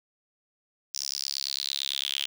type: tone with high-pass filter sweep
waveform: sawtooth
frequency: 68.9 Hz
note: C#2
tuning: 10 cents flat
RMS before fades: -32 dBFS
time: 0.94-2.26 s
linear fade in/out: 0 ms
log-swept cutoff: 5600 to 3100 Hz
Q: 6.4
effects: none